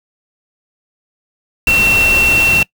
sine tone in noise, 2713 Hz, E7, 49 cents sharp, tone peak -9 dBFS, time 1.67-2.63 s, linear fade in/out 2 ms, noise pink, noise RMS -19 dBFS, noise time 1.67-2.63 s, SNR +7 dB, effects noise-tail reverb RT60 0.1 s tail -23 dB re dry

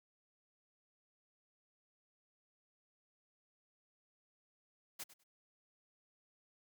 white noise with echo, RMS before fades -45 dBFS, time 4.99-5.04 s, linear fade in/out 10 ms, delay 100 ms, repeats 2, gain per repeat -15 dB, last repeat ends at 5.24 s, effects high-pass 150 Hz 12 dB/octave

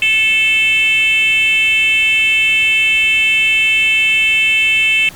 sine tone with frequency modulation, 2637 Hz, E7, in tune, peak -8 dBFS, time 0.02-5.09 s, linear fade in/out 2 ms, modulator 447 Hz, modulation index 0.82, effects tanh soft clip ceiling -7 dBFS + pink hiss -37 dBFS RMS until 5.15 s

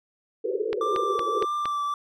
pink band-pass noise, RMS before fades -28 dBFS, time 0.44-1.45 s, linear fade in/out 10 ms, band 360 to 500 Hz, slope 96 dB/octave
click train, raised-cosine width 0.3 ms, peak -15 dBFS, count 5, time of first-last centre 0.73-1.656 s, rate 4.32 Hz
triangle tone with vibrato, 1174.7 Hz, D6, in tune, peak -23 dBFS, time 0.81-1.94 s, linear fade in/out 2 ms, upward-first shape triangle, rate 1.7 Hz, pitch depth 23 cents each way
effects none

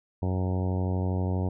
harmonic tone, 92.4 Hz, F#2, 2 cents flat, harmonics 1 / 2 / 3 / 4 / 5 / 6 / 7 / 8 / 9 / 10, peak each -26 / -32 / -36 / -38 / -40 / -42 / -43 / -44 / -45 / -46 dBFS, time 0.22-1.49 s, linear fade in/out 5 ms, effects none

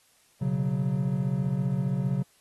triangle chord, B suspended second, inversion none, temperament equal, 123.47 / 138.59 / 185 Hz, B2 / C#3 / F#3, 0 / 0 / 0 cents, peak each -30 / -25 / -27 dBFS, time 0.41-2.23 s, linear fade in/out 10 ms, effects white hiss -63 dBFS RMS until 2.4 s + AAC 32 kbps

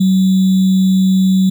sine tone with sample-and-hold, 188.9 Hz, F#3, 36 cents sharp, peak -8 dBFS, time 0-1.5 s, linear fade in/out 10 ms, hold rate 3675 Hz, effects none

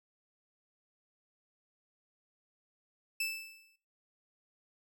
sawtooth tone with exponential decay, 2637 Hz, E7, in tune, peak -27 dBFS, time 3.2-3.76 s, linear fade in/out 5 ms, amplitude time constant 120 ms, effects noise-tail reverb RT60 0.4 s tail -18 dB re dry

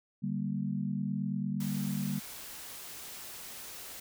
sine chord, G minor, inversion second, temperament just, 147 / 196 / 235.2 Hz, D3 / G3 / Bb3, +2 / 0 / +16 cents, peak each -36 / -33 / -37 dBFS, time 0.22-2.2 s, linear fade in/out 20 ms
white noise, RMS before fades -45 dBFS, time 1.6-4 s, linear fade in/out 5 ms
effects none

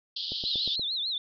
pink band-pass noise, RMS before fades -34 dBFS, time 0.16-0.76 s, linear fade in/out 5 ms, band 3100 to 4900 Hz, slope 96 dB/octave
click train, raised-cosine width 2 ms, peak -27 dBFS, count 5, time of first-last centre 0.32-0.795 s, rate 8.42 Hz
sine tone with vibrato, 3845 Hz, B7, 47 cents flat, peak -28 dBFS, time 0.45-1.18 s, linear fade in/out 2 ms, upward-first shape triangle, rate 6.7 Hz, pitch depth 200 cents each way
effects none

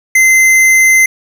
sine tone with tanh clipping, 2068 Hz, C7, 21 cents flat, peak -6 dBFS, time 0.15-1.06 s, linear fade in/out 5 ms, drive 18 dB, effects none

